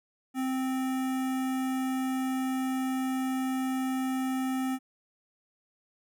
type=tone with notch filter; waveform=square; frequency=261 Hz; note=C4; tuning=4 cents flat; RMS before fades=-30 dBFS; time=0.34-4.79 s; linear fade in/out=50 ms; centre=4300 Hz; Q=1.1; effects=none